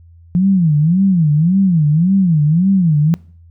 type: tone with vibrato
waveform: sine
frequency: 170 Hz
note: F3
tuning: 46 cents flat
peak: -9 dBFS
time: 0.35-3.14 s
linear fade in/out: 0 ms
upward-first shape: sine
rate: 1.8 Hz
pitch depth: 250 cents each way
effects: noise-tail reverb RT60 0.5 s tail -23 dB re dry + added 84 Hz sine -40 dBFS peak until 3.5 s